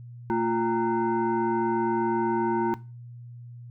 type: tone with frequency modulation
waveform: sine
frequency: 348.5 Hz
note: F4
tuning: 4 cents flat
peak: -22 dBFS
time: 0.3-2.74 s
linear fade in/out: 0 ms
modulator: 575 Hz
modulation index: 1.2
effects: noise-tail reverb RT60 0.3 s tail -18 dB re dry + added 120 Hz sine -40 dBFS peak until 3.7 s